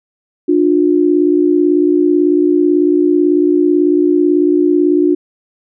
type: tone pair together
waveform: sine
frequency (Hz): 298.4 / 356.5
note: D4 / F4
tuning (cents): +28 / +36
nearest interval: minor third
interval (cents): 308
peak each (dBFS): -11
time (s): 0.48-5.15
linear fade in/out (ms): 10
effects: none